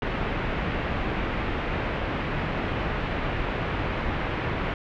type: low-pass noise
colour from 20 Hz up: pink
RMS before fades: -28 dBFS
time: 0.02-4.74 s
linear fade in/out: 2 ms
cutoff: 2700 Hz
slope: 24 dB/octave
effects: none